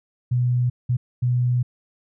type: tone bursts at uneven times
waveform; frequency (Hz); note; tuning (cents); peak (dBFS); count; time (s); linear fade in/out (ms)
sine; 123.47; B2; 0; -17; 3; 0.31-0.7 / 0.89-0.97 / 1.22-1.63; 10
effects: none